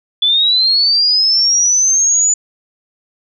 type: linear sweep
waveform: sine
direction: up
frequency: 3437 to 7000 Hz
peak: -9 dBFS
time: 0.22-2.34 s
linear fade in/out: 5 ms
effects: none